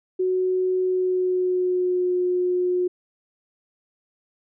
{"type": "tone with pitch glide", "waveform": "sine", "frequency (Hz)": [370, 360.7], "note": ["F#4", "F#4"], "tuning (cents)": [0, -44], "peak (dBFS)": -19, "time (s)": [0.19, 2.88], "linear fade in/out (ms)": 10, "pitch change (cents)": -44, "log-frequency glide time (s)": [0.81, 2.16], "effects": []}